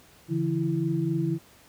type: tone cluster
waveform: sine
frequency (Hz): 143.6 / 167.5 / 331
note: D3 / E3 / E4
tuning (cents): -39 / +28 / +7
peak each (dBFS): -28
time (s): 0.28-1.39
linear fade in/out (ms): 50
effects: pink hiss -55 dBFS RMS until 1.68 s + high-pass 60 Hz 12 dB/octave